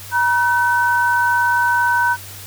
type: tone pair together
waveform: sine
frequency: 957 / 1519.1 Hz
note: A#5 / F#6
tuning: +45 / +45 cents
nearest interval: minor sixth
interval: 800 cents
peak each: -16 dBFS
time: 0.11-2.17 s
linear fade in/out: 50 ms
effects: added 97 Hz sine -38 dBFS peak until 2.46 s + white hiss -36 dBFS RMS until 2.46 s